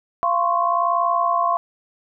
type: tone cluster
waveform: sine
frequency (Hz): 690 / 1039 / 1100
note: F5 / C6 / C#6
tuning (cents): -21 / -12 / -14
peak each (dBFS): -21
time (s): 0.23-1.57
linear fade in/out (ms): 0
effects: none